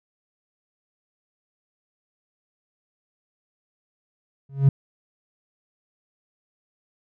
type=tone with exponential growth; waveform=triangle; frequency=137.6 Hz; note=C#3; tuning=12 cents flat; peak=-5 dBFS; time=4.49-4.69 s; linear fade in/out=5 ms; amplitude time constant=42 ms; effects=tanh soft clip ceiling -6 dBFS